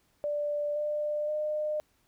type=tone with pitch steps; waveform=sine; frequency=588 / 597.2 / 606.6 Hz; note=D5 / D5 / D#5; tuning=+2 / +29 / -44 cents; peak=-28 dBFS; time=0.24-1.8 s; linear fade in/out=0 ms; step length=520 ms; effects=pink hiss -70 dBFS RMS until 2.07 s